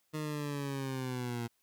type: linear sweep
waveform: 20% pulse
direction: down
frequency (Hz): 155.2 to 116.6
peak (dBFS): -30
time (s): 0.13-1.48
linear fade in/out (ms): 20
effects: white hiss -75 dBFS RMS until 1.62 s